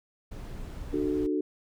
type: noise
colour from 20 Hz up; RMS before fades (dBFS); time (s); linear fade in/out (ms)
brown; -39; 0.31-1.27; 10
type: chord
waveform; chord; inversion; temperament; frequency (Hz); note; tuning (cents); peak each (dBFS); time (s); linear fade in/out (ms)
sine; D major; none; equal with one note detuned; 298.6 / 370 / 440; D4 / F#4 / A4; +29 / 0 / 0; -28 / -30 / -33; 0.93-1.41; 5
effects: none